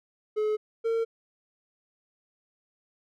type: tone pair in turn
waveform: triangle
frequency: 427.3 / 455.6 Hz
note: G#4 / A#4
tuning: +49 / -40 cents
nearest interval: minor second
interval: 111 cents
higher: second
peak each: -22 dBFS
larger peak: neither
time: 0.36-0.57 / 0.84-1.05 s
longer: neither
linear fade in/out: 20 ms
effects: none